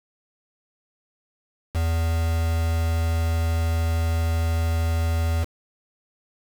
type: tone with quantisation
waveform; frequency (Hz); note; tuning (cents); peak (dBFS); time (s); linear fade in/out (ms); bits
triangle; 82.41; E2; 0; -18; 1.74-5.45; 20; 5
effects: none